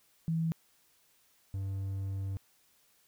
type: tone pair in turn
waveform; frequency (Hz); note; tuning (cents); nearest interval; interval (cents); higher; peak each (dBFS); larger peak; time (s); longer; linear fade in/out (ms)
sine / triangle; 163.3 / 97.1; E3 / G2; -16 / -16; major sixth; 900; first; -28 / -31; first; 0.28-0.52 / 1.54-2.37; second; 0
effects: white hiss -68 dBFS RMS until 3.07 s